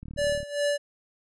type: click train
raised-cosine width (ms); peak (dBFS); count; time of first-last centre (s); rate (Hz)
5; -28; 16; 0.03-0.43; 37.5
type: tone with tremolo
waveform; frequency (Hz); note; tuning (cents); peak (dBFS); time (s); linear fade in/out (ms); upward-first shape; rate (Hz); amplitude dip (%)
square; 579; D5; -25; -23; 0.17-0.78; 20; sine; 2.5; 85
effects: resampled to 24000 Hz